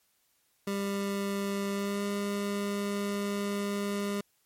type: tone with pitch glide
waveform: 25% pulse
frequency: 199.2 to 202.2 Hz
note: G3 to G#3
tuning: +28 to -46 cents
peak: -26 dBFS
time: 0.67-4.21 s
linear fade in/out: 5 ms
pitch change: +26 cents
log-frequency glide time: 1.72-2.04 s
effects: white hiss -71 dBFS RMS until 4.45 s + MP3 64 kbps